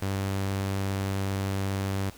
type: tone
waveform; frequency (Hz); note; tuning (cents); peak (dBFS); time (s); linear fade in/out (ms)
sawtooth; 97.5; G2; -9; -23; 0.02-2.1; 5
effects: pink hiss -50 dBFS RMS until 2.17 s